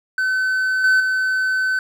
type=tone with level steps; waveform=triangle; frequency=1521 Hz; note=F#6; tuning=47 cents sharp; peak=-15 / -10 / -15 dBFS; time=0.18-1.79 s; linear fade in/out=2 ms; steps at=0.84 / 1 s; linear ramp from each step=2 ms; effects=none